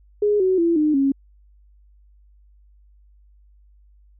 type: tone with pitch steps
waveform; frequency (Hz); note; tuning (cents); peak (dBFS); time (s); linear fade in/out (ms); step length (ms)
sine; 415.3 / 374.3 / 337.3 / 304 / 274; G#4 / F#4 / E4 / D#4 / C#4; 0 / +20 / +40 / -40 / -20; -15; 0.22-1.12; 5; 180
effects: added 50 Hz sine -50 dBFS peak until 4.19 s